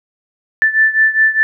sine beating tone pair, 1760 / 1764.9 Hz, A6 / A6, 0 / +5 cents, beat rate 4.9 Hz, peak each -11 / -14 dBFS, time 0.62-1.43 s, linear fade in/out 0 ms, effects none

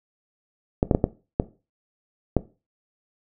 clicks, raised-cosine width 2 ms, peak -4 dBFS, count 6, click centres 0.829 / 0.912 / 0.949 / 1.041 / 1.399 / 2.367 s, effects noise-tail reverb RT60 0.3 s tail -17 dB re dry

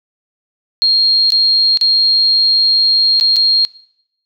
sine tone with dropouts, 4235 Hz, C8, 20 cents sharp, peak -8 dBFS, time 0.82-3.65 s, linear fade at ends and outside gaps 0 ms, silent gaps 1.304-1.321 / 1.773-1.812 / 3.199-3.21 / 3.36-3.366 s, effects noise-tail reverb RT60 0.7 s tail -21 dB re dry

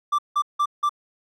triangle tone bursts, 1174.7 Hz, D6, in tune, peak -16 dBFS, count 4, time 0.12-0.894 s, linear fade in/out 10 ms, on 66 ms, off 170 ms, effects none

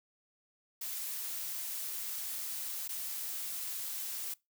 blue noise with dropouts, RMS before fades -39 dBFS, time 0.81-4.34 s, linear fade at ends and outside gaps 5 ms, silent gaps 2.879-2.89 s, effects noise-tail reverb RT60 0.2 s tail -22 dB re dry

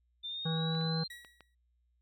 sine linear sweep, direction up, 3565 to 4178 Hz, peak -37 dBFS, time 0.23-1.08 s, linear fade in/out 20 ms
harmonic tone, 161.7 Hz, E3, 33 cents flat, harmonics 1 / 3 / 5 / 7 / 9 / 10, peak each -31 / -41 / -45 / -48 / -50 / -51 dBFS, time 0.45-1.04 s, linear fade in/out 10 ms
clicks, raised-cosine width 0.3 ms, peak -37 dBFS, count 4, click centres 0.751 / 0.812 / 1.248 / 1.407 s
30% pulse tone with exponential decay, 1919 Hz, A#6, 50 cents sharp, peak -40 dBFS, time 1.1-1.55 s, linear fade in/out 5 ms, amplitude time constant 96 ms
effects added 60 Hz sine -70 dBFS peak until 2.01 s

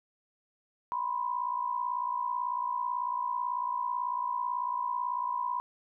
sine tone pair together, 977.9 / 1036 Hz, B5 / C6, -17 / -17 cents, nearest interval minor second, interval 100 cents, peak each -31 / -34 dBFS, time 0.92-5.6 s, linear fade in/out 0 ms, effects none

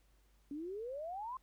sine exponential sweep, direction up, 277.2 to 1070 Hz, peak -40 dBFS, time 0.51-1.37 s, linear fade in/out 2 ms, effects added 50 Hz sine -67 dBFS peak until 1.42 s + pink hiss -75 dBFS RMS until 1.42 s

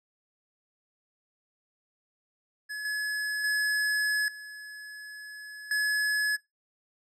square tone with level steps, 1700 Hz, G#6, 40 cents sharp, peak -34 / -29 / -25 / -41 / -25 dBFS, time 2.69-6.37 s, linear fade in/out 20 ms, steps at 2.85 / 3.44 / 4.28 / 5.71 s, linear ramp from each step 2 ms, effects noise-tail reverb RT60 0.2 s tail -23 dB re dry + low-pass 11000 Hz 12 dB/octave

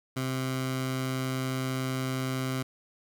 15% pulse tone with notch filter, 130.81 Hz, C3, in tune, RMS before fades -31 dBFS, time 0.16-2.63 s, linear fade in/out 10 ms, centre 460 Hz, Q 1.8, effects none

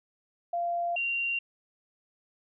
sine tone pair in turn, 691 / 2764 Hz, F5 / F7, -19 / -19 cents, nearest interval 2 octaves, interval 2400 cents, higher second, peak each -27 dBFS, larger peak neither, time 0.53-0.96 / 0.96-1.39 s, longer neither, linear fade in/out 5 ms, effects none

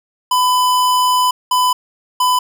square tone bursts at uneven times, 1002 Hz, B5, 25 cents sharp, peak -12 dBFS, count 3, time 0.31-1.31 / 1.51-1.73 / 2.2-2.39 s, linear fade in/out 5 ms, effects none

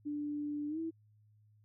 sine tone with pitch glide, 293.9 to 326.1 Hz, D4 to E4, +1 to -19 cents, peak -35 dBFS, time 0.05-0.91 s, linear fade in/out 20 ms, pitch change +180 cents, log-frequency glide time 0.68-0.79 s, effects added 106 Hz sine -63 dBFS peak until 1.64 s

